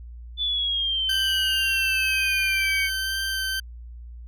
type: exponential sweep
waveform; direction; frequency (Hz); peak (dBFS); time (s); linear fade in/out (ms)
sine; down; 3500 to 2218; -22; 0.37-2.9; 50
type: tone with vibrato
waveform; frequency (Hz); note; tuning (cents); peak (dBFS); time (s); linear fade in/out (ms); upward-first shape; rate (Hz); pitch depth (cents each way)
20% pulse; 1556; G6; -13; -20; 1.09-3.6; 5; sine; 2; 11
effects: added 59 Hz sine -37 dBFS peak until 4.27 s